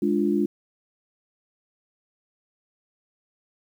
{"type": "chord", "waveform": "sine", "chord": "D diminished", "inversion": "second", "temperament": "equal", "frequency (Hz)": [207.7, 293.7, 349.2], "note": ["Ab3", "D4", "F4"], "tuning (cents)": [0, 0, 0], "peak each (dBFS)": -24, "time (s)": [0.02, 0.46], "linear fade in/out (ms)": 5, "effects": ["9-bit"]}